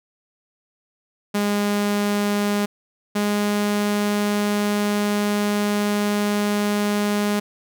sawtooth tone pair in turn, 205.1 / 206.5 Hz, G#3 / G#3, -21 / -10 cents, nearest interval unison, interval 11 cents, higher second, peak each -15 dBFS, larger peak neither, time 1.34-2.66 / 3.15-7.4 s, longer second, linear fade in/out 10 ms, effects none

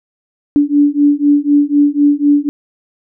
sine beating tone pair, 287.7 / 291.7 Hz, D4 / D4, -36 / -12 cents, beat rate 4 Hz, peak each -11 dBFS, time 0.56-2.49 s, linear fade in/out 0 ms, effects none

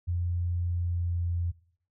sine tone with pitch glide, 87.31 to 86.31 Hz, F2 to F2, 0 to -20 cents, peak -26 dBFS, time 0.07-1.52 s, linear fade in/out 20 ms, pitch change -20 cents, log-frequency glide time 0.66-1.32 s, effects noise-tail reverb RT60 0.6 s tail -21 dB re dry

